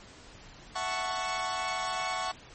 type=chord; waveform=sawtooth; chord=F# minor seventh; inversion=third; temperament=equal; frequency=659.3 / 740 / 880 / 1108.7 Hz; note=E5 / F#5 / A5 / C#6; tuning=0 / 0 / 0 / 0 cents; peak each=-36 / -31 / -35 / -30 dBFS; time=0.75-2.32 s; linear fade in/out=10 ms; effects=pink hiss -51 dBFS RMS until 2.54 s + MP3 32 kbps